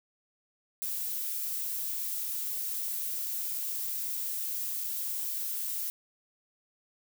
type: noise with dropouts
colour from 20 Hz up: violet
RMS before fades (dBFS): -34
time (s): 0.82-5.9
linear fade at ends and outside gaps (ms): 0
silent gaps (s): 4.838-4.842
effects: none